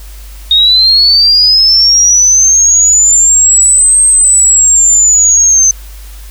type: linear two-way sweep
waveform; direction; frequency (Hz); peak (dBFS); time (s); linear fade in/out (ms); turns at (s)
sine; up then down; 3701 to 8372 to 6170; -3; 0.51-5.71; 2; 4.02
effects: added 50 Hz sine -26 dBFS peak until 6.3 s + white hiss -37 dBFS RMS until 6.3 s